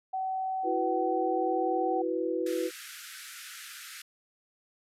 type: tone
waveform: sine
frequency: 758 Hz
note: F#5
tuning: 42 cents sharp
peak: -29 dBFS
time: 0.13-2.02 s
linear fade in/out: 10 ms
type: chord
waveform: sine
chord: E suspended second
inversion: none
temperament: equal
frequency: 329.6 / 370 / 493.9 Hz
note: E4 / F#4 / B4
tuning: 0 / 0 / 0 cents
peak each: -32 dBFS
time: 0.63-2.71 s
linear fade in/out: 50 ms
type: band-pass noise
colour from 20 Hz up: pink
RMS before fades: -45 dBFS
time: 2.46-4.02 s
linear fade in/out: 5 ms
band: 1300 to 14000 Hz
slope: 96 dB/octave
effects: none